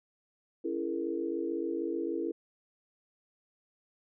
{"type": "chord", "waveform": "sine", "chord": "A# half-diminished seventh", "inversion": "first", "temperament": "just", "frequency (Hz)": [279.7, 335.6, 419.5, 466.2], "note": ["C#4", "E4", "G#4", "A#4"], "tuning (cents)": [16, 31, 17, 0], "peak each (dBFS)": [-39, -33, -38, -38], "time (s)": [0.64, 2.32], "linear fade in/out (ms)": 10, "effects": []}